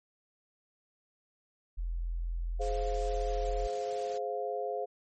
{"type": "tone", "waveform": "sine", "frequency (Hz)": 42.39, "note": "E1", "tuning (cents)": 49, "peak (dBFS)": -31, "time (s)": [1.77, 3.68], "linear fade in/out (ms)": 20}
{"type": "chord", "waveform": "sine", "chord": "F minor", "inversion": "first", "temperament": "just", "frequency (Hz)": [419.1, 523.8, 698.5], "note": ["Ab4", "C5", "F5"], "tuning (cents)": [16, 2, 0], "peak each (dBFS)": -36, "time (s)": [2.59, 4.86], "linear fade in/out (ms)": 20}
{"type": "noise", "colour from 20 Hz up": "white", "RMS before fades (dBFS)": -48, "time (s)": [2.61, 4.18], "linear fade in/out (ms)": 5}
{"effects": ["MP3 32 kbps"]}